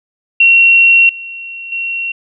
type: tone with level steps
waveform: sine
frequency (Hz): 2733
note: F7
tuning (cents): -38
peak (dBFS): -4 / -24 / -16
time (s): 0.4-2.12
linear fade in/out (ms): 5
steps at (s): 1.09 / 1.72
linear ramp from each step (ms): 2
effects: none